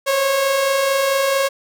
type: tone pair together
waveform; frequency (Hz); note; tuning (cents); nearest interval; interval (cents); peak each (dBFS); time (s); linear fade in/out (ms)
sawtooth; 523.3 / 547.8; C5 / C#5; 0 / -21; minor second; 79; -22 / -12; 0.06-1.49; 20
effects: none